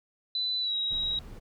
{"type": "tone with pitch glide", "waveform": "sine", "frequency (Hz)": [3996, 3831], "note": ["B7", "A#7"], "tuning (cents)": [20, 47], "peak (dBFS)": -27, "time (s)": [0.35, 1.19], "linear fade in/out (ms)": 2, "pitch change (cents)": -73, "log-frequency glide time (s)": [0.6, 0.75]}
{"type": "noise", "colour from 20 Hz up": "brown", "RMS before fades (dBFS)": -43, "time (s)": [0.9, 1.4], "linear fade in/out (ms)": 20}
{"effects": []}